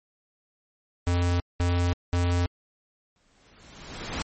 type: tone bursts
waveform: square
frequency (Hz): 87.8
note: F2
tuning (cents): +10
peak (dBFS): -22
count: 3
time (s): 1.07-2.46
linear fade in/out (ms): 0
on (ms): 330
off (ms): 200
type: noise with exponential growth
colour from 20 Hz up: pink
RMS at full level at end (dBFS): -29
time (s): 3.16-4.22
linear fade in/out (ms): 0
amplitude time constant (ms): 230
effects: MP3 32 kbps